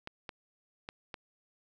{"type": "clicks", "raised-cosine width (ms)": 0.3, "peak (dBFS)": -24, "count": 4, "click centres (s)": [0.074, 0.292, 0.889, 1.142], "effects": []}